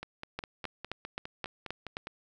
two click trains, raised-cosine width 0.3 ms, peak -19 / -23 dBFS, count 7 / 11, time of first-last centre 0.39-1.969 / 0.03-2.071 s, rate 3.8 / 4.9 Hz, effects none

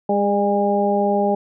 harmonic tone with a mistuned harmonic, 203.2 Hz, G#3, 38 cents flat, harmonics 1 / 2 / 3 / 4, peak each -21 / -21 / -21 / -21 dBFS, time 0.09-1.35 s, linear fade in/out 5 ms, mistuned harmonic 3, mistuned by -19 cents, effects none

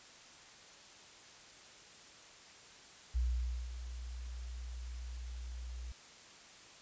sine tone with ADSR envelope, 60.8 Hz, B1, 26 cents flat, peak -29 dBFS, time 3.14-5.92 s, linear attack 23 ms, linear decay 520 ms, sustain -12 dB, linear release 4 ms, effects white hiss -56 dBFS RMS until 6.81 s + resampled to 16000 Hz

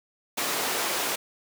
pink high-pass noise, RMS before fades -28 dBFS, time 0.37-1.16 s, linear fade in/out 10 ms, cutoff 420 Hz, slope 12 dB/octave, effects none

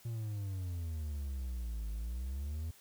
triangle exponential two-way sweep, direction down then up, 118.2 to 52.3 to 83.1 Hz, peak -34 dBFS, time 0.05-2.71 s, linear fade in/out 5 ms, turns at 1.9 s, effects white hiss -61 dBFS RMS until 2.8 s

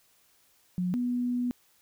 sine tone pair in turn, 180.1 / 245.4 Hz, F#3 / B3, -46 / -11 cents, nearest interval perfect fourth, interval 535 cents, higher second, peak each -26 dBFS, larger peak neither, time 0.78-0.94 / 0.94-1.51 s, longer second, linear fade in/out 0 ms, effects white hiss -65 dBFS RMS until 1.81 s

